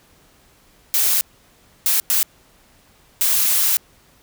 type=noise bursts at uneven times; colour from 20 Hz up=blue; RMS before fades=-17 dBFS; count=4; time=0.94-1.21 / 1.86-2 / 2.1-2.23 / 3.21-3.77 s; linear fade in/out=0 ms; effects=pink hiss -54 dBFS RMS until 4.22 s